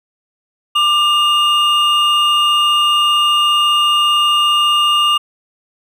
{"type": "tone pair together", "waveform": "triangle", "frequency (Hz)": [1191.1, 2833], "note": ["D6", "F7"], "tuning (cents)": [24, 24], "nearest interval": "octave + minor third", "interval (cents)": 1500, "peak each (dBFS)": [-12, -11], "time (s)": [0.75, 5.18], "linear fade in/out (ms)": 10, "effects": []}